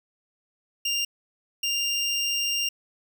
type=tone pair in turn; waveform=25% pulse; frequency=2794 / 2794 Hz; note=F7 / F7; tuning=0 / 0 cents; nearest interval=unison; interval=0 cents; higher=neither; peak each=-20 dBFS; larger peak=neither; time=0.85-1.05 / 1.63-2.69 s; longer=second; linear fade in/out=5 ms; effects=none